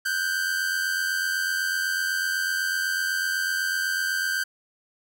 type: tone pair together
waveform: 45% pulse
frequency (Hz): 1480 / 1568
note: F#6 / G6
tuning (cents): 0 / 0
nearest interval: minor second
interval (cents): 100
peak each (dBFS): -30 / -25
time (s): 0.05-4.44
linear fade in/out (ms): 10
effects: none